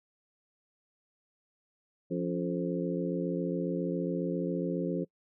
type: harmonic tone with a mistuned harmonic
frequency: 87.31 Hz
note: F2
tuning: in tune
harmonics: 2 / 3 / 4 / 5 / 6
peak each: -33 / -35 / -36 / -37 / -38 dBFS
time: 2.1-5.05 s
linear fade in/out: 20 ms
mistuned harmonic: 3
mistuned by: +82 cents
effects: noise-tail reverb RT60 0.1 s tail -24 dB re dry